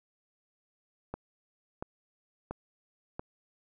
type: click train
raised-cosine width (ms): 1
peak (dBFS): -22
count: 4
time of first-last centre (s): 1.14-3.195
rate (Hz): 1.46
effects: none